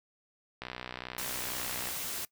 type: click train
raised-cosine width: 0.3 ms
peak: -22 dBFS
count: 80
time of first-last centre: 0.62-1.888 s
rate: 62.3 Hz
type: noise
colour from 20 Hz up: white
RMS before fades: -37 dBFS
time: 1.18-2.25 s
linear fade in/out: 2 ms
effects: noise-tail reverb RT60 0.1 s tail -21 dB re dry